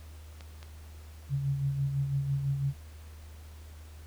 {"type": "clicks", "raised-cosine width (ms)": 0.2, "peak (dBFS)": -30, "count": 2, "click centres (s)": [0.408, 0.629]}
{"type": "tone with tremolo", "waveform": "sine", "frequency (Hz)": 138.59, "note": "C#3", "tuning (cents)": 0, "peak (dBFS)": -25, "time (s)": [1.29, 2.74], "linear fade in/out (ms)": 50, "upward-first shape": "sine", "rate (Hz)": 6, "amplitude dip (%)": 50}
{"effects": ["added 77 Hz sine -45 dBFS peak until 4.06 s", "pink hiss -57 dBFS RMS until 4.06 s"]}